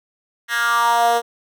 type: tone with high-pass filter sweep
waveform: 10% pulse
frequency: 235.1 Hz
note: A#3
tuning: 15 cents sharp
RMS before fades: -17 dBFS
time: 0.48-1.22 s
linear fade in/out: 50 ms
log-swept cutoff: 1900 to 520 Hz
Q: 4.2
effects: none